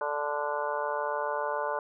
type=harmonic tone with a mistuned harmonic; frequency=146.83 Hz; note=D3; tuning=in tune; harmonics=3 / 4 / 5 / 6 / 7 / 8 / 9 / 10; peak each=-37 / -33 / -45 / -34 / -35 / -40 / -48 / -38 dBFS; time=0.01-1.79 s; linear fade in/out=2 ms; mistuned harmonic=9; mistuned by=+59 cents; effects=none